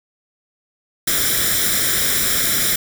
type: noise with comb filter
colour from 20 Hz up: white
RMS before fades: -18 dBFS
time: 1.07-2.76 s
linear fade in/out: 5 ms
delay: 0.55 ms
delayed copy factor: +0.75
effects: none

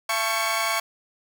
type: tone cluster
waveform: sawtooth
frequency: 676 / 875 / 1106 / 1582 / 2242 Hz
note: E5 / A5 / C#6 / G6 / C#7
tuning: +43 / -10 / -4 / +15 / +19 cents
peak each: -25 / -28 / -23 / -30 / -25 dBFS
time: 0.09-0.8 s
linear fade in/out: 5 ms
effects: none

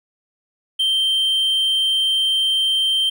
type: tone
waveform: triangle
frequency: 3136 Hz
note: G7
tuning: in tune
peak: -14 dBFS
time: 0.79-3.1 s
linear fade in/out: 10 ms
effects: none

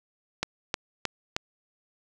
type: click train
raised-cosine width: 0.2 ms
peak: -9 dBFS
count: 4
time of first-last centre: 0.43-1.365 s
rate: 3.21 Hz
effects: none

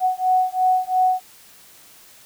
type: beating tone pair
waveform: sine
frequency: 740 / 742.9 Hz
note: F#5 / F#5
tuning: 0 / +7 cents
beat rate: 2.9 Hz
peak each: -19 dBFS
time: 0-1.22 s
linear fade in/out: 50 ms
effects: white hiss -48 dBFS RMS until 2.25 s

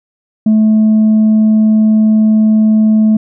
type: tone with tanh clipping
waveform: sine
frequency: 216.9 Hz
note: A3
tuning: 25 cents flat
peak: -6 dBFS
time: 0.46-3.17 s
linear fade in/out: 5 ms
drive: 1 dB
effects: none

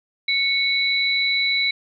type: tone pair together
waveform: sine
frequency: 2217 / 3950 Hz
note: C#7 / B7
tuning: 0 / 0 cents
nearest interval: minor seventh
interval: 1000 cents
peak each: -20 / -21 dBFS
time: 0.28-1.71 s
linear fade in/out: 5 ms
effects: none

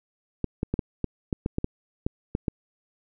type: clicks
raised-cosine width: 3 ms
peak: -12 dBFS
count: 12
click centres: 0.443 / 0.631 / 0.74 / 0.792 / 1.043 / 1.328 / 1.461 / 1.584 / 1.644 / 2.065 / 2.351 / 2.482 s
effects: none

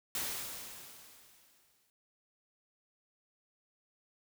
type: noise with exponential decay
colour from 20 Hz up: white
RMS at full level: -35 dBFS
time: 0.15-1.9 s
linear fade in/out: 1 ms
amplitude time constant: 380 ms
effects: none

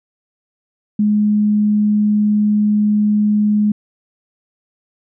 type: tone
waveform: sine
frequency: 209.6 Hz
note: G#3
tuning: 16 cents sharp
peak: -11 dBFS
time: 0.99-3.72 s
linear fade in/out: 5 ms
effects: none

